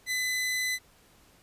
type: tone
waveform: sawtooth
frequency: 2011 Hz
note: B6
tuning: 31 cents sharp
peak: -24 dBFS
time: 0.06-0.79 s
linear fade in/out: 50 ms
effects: pink hiss -60 dBFS RMS until 1.42 s + resampled to 32000 Hz